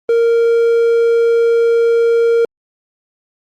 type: tone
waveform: triangle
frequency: 464.2 Hz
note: A#4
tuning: 7 cents flat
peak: -7 dBFS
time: 0.09-2.45 s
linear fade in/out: 2 ms
effects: Opus 32 kbps